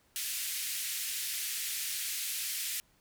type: band-pass noise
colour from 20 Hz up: white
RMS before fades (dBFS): -36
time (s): 0.16-2.8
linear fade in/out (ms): 0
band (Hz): 1900 to 15000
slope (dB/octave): 24
effects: pink hiss -68 dBFS RMS until 3 s